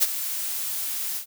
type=noise with ADSR envelope; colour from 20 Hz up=blue; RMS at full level=-17 dBFS; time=0-1.26 s; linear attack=26 ms; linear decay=30 ms; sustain=-12 dB; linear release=98 ms; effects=none